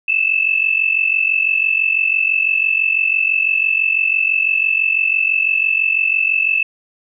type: tone pair together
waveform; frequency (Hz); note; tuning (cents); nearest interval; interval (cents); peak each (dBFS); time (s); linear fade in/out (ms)
sine; 2607 / 2653; E7 / E7; -20 / +10; unison; 30; -16; 0.08-6.63; 5
effects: none